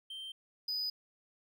triangle tone pair in turn, 3136 / 4978 Hz, G7 / D#8, 0 / 0 cents, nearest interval minor sixth, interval 800 cents, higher second, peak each -40 / -32 dBFS, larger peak second, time 0.1-0.32 / 0.68-0.9 s, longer neither, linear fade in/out 5 ms, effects none

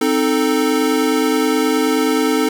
square chord, A diminished, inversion first, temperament equal, 261.6 / 311.1 / 440 Hz, C4 / Eb4 / A4, 0 / 0 / 0 cents, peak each -19 dBFS, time 0.01-2.49 s, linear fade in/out 5 ms, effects none

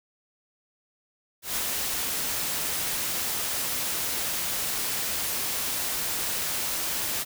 white noise with ADSR envelope, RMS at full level -27 dBFS, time 1.42-7.25 s, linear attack 150 ms, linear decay 20 ms, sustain -2 dB, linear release 36 ms, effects none

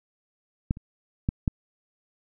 clicks, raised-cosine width 5 ms, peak -11 / -28 / -11 / -10 dBFS, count 4, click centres 0.709 / 0.771 / 1.289 / 1.478 s, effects none

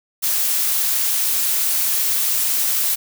blue noise, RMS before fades -19 dBFS, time 0.22-2.96 s, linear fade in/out 20 ms, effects none

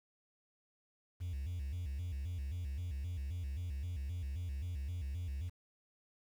triangle tone with vibrato, 77.6 Hz, D#2, 4 cents flat, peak -34 dBFS, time 1.2-5.5 s, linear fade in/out 20 ms, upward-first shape square, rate 3.8 Hz, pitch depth 220 cents each way, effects tanh soft clip ceiling -33 dBFS + 10-bit

